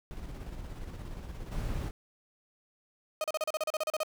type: noise with tremolo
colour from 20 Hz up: brown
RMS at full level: -40 dBFS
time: 0.11-1.91 s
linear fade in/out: 0 ms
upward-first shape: square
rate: 17 Hz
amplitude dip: 35%
type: noise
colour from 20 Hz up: brown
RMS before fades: -34 dBFS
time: 1.51-1.89 s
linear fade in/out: 10 ms
type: tone bursts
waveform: 35% pulse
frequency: 622 Hz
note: D#5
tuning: 1 cent flat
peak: -27 dBFS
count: 13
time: 3.21-4.033 s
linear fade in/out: 2 ms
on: 31 ms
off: 35 ms
effects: none